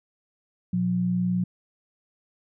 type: tone pair together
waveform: sine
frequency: 120 / 179.8 Hz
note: B2 / F#3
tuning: -49 / -49 cents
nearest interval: perfect fifth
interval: 700 cents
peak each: -30 / -22 dBFS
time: 0.73-1.44 s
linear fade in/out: 5 ms
effects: none